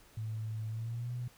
sine tone with pitch glide, 109.8 to 122.54 Hz, A2 to B2, -3 to -13 cents, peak -35 dBFS, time 0.17-1.28 s, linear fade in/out 5 ms, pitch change +190 cents, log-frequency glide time 0.69-1.12 s, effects pink hiss -61 dBFS RMS until 1.37 s

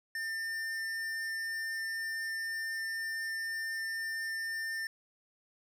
sine tone with tanh clipping, 1799 Hz, A6, 38 cents sharp, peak -36 dBFS, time 0.15-4.87 s, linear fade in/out 2 ms, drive 15 dB, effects none

